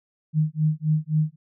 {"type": "tone with tremolo", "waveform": "sine", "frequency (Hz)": 154.7, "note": "D#3", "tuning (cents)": -10, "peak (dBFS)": -16, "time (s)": [0.33, 1.36], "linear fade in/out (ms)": 50, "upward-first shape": "sine", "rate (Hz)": 3.8, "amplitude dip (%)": 100, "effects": []}